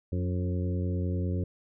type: harmonic tone with a mistuned harmonic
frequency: 89.8 Hz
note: F2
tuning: 49 cents sharp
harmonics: 1 / 2 / 3 / 4 / 5 / 6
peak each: -28 / -34 / -38 / -40 / -42 / -44 dBFS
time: 0.12-1.44 s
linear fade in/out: 5 ms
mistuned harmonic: 3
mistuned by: +27 cents
effects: none